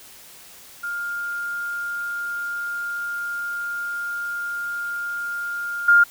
sine tone with level steps, 1407 Hz, F6, 12 cents sharp, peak -25 / -10 dBFS, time 0.83-6.04 s, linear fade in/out 10 ms, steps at 5.88 s, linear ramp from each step 5 ms, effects white hiss -45 dBFS RMS until 6.1 s

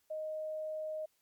sine tone, 622.3 Hz, D#5, in tune, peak -36 dBFS, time 0.1-1.06 s, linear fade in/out 10 ms, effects white hiss -75 dBFS RMS until 1.21 s + MP3 96 kbps

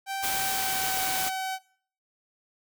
sawtooth tone with pitch glide, 779 to 759.5 Hz, G5 to F#5, -11 to +45 cents, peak -26 dBFS, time 0.06-1.59 s, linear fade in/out 50 ms, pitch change -44 cents, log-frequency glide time 0.26-1.01 s
white noise, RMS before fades -30 dBFS, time 0.22-1.3 s, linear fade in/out 20 ms
effects noise-tail reverb RT60 0.5 s tail -20 dB re dry

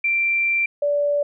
sine tone pair in turn, 2357 / 579.6 Hz, D7 / D5, +6 / -23 cents, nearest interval 2 octaves, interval 2429 cents, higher first, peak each -17 dBFS, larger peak neither, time 0.04-0.66 / 0.82-1.23 s, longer first, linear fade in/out 5 ms, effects none

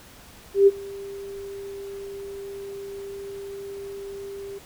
sine tone with ADSR envelope, 396.3 Hz, G4, 19 cents sharp, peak -9 dBFS, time 0.54-4.59 s, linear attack 130 ms, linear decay 34 ms, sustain -24 dB, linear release 14 ms, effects pink hiss -48 dBFS RMS until 4.65 s

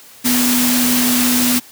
sine tone in noise, 246.6 Hz, B3, 2 cents flat, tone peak -15 dBFS, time 0.24-1.6 s, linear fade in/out 20 ms, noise white, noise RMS -17 dBFS, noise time 0.24-1.6 s, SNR -1 dB, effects white hiss -42 dBFS RMS until 1.71 s + high-pass 60 Hz 12 dB/octave

